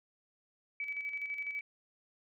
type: tone with tremolo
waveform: sine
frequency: 2289 Hz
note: D7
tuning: 45 cents flat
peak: -34 dBFS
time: 0.8-1.61 s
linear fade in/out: 2 ms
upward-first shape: square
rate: 12 Hz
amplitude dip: 50%
effects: none